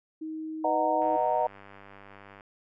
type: tone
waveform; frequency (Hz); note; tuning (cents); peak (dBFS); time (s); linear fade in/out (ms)
sine; 315.2; D#4; +23; -33; 0.21-1.17; 10
type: chord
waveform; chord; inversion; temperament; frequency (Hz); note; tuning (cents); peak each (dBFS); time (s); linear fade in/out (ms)
sine; B major seventh; none; just; 493.9 / 617.4 / 740.8 / 926; B4 / D#5 / F#5 / A#5; 0 / -14 / +2 / -12; -33 / -28 / -28 / -28; 0.64-1.47; 5
type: click train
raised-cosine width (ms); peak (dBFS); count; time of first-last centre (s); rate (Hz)
0.5; -33; 139; 1.02-2.408; 99.4
effects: none